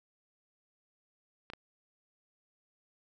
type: clicks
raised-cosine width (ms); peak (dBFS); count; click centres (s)
0.3; -26; 2; 1.501 / 1.535
effects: none